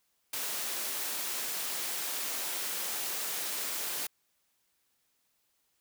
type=high-pass noise; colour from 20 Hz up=white; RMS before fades=-35 dBFS; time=0.33-4.07 s; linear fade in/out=5 ms; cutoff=280 Hz; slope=12 dB/octave; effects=white hiss -75 dBFS RMS until 5.8 s